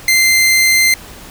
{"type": "tone", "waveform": "sawtooth", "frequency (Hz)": 2082, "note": "C7", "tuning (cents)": -9, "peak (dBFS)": -5, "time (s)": [0.08, 0.94], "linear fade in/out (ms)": 2, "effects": ["pink hiss -35 dBFS RMS until 1.3 s"]}